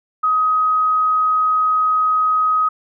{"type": "tone", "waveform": "sine", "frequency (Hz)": 1260, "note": "D#6", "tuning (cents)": 21, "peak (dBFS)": -13, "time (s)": [0.23, 2.69], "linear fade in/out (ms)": 10, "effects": []}